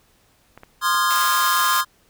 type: clicks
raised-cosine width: 0.5 ms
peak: -25 dBFS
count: 3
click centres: 0.576 / 0.634 / 0.946 s
type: chord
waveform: square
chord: F minor seventh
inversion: second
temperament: equal with one note detuned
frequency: 1046.5 / 1223.1 / 1396.9 / 1661.2 Hz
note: C6 / Eb6 / F6 / Ab6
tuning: 0 / -30 / 0 / 0 cents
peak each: -21 / -23 / -26 / -26 dBFS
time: 0.81-1.85 s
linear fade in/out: 50 ms
type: high-pass noise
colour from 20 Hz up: white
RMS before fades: -27 dBFS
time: 1.1-1.81 s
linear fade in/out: 5 ms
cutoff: 590 Hz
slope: 24 dB/octave
effects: pink hiss -59 dBFS RMS until 2.09 s